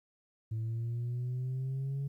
sine linear sweep, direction up, 110 to 140 Hz, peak -30 dBFS, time 0.51-2.08 s, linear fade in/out 10 ms, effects tanh soft clip ceiling -31 dBFS + 12-bit

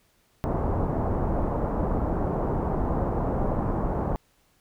pink low-pass noise, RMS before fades -26 dBFS, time 0.44-4.16 s, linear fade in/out 0 ms, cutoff 980 Hz, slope 24 dB/octave, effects pink hiss -65 dBFS RMS until 4.6 s

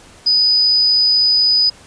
sine tone, 4978 Hz, D#8, in tune, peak -10 dBFS, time 0.26-1.7 s, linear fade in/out 10 ms, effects pink hiss -43 dBFS RMS until 1.86 s + resampled to 22050 Hz

